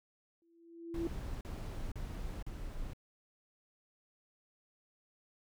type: tone with exponential growth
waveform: sine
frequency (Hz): 335.5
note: E4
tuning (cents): +31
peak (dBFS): -31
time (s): 0.42-1.07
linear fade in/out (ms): 1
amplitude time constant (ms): 140
type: noise bursts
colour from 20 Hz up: brown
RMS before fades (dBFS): -41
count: 4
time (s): 0.94-2.934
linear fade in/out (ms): 2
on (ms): 470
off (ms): 38
effects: none